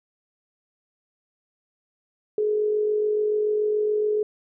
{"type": "tone with amplitude modulation", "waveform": "sine", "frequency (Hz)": 423.4, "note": "G#4", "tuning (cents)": 33, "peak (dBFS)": -18, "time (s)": [2.38, 4.23], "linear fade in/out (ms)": 2, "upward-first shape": "sine", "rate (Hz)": 47, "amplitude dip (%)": 40, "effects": []}